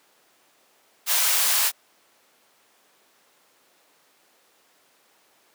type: high-pass noise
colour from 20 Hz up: white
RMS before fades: -21 dBFS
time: 1.06-1.72 s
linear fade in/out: 50 ms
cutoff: 750 Hz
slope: 12 dB/octave
effects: pink hiss -60 dBFS RMS until 5.54 s + high-pass 400 Hz 12 dB/octave